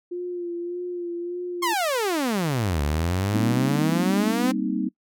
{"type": "tone with vibrato", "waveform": "sine", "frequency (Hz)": 350.5, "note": "F4", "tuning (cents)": 6, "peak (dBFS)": -27, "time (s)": [0.11, 1.74], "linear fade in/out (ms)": 10, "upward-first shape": "sine", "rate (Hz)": 1.7, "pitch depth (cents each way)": 32}
{"type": "exponential two-way sweep", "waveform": "sawtooth", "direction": "down then up", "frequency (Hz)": [1102, 70.6, 262.9], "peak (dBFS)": -18, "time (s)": [1.62, 4.52], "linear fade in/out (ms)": 10, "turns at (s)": 2.82}
{"type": "chord", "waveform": "sine", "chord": "C minor seventh", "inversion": "second", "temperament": "equal", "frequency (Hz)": [196, 233.1, 261.6, 311.1], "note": ["G3", "Bb3", "C4", "Eb4"], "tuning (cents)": [0, 0, 0, 0], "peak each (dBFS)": -28, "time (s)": [3.33, 4.89], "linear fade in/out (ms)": 10}
{"effects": ["noise-tail reverb RT60 0.1 s tail -22 dB re dry"]}